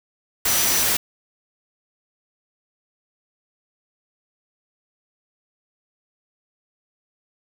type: tone in noise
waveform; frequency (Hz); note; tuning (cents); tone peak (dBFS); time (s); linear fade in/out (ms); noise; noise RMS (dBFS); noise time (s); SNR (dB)
sine; 5900; F#8; -6; -25; 0.48-0.83; 5; white; -20; 0.45-0.97; -8
effects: none